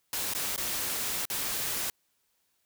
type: noise with dropouts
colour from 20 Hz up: white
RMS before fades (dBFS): -32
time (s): 0.13-1.9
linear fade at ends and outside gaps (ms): 1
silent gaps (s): 0.336-0.349 / 0.562-0.578 / 1.254-1.3
effects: white hiss -74 dBFS RMS until 2.65 s